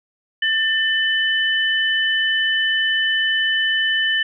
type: tone pair together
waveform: sine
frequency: 1786 / 3004 Hz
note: A6 / F#7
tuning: +25 / +26 cents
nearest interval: major sixth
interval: 901 cents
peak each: -18 / -20 dBFS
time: 0.42-4.23 s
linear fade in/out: 5 ms
effects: none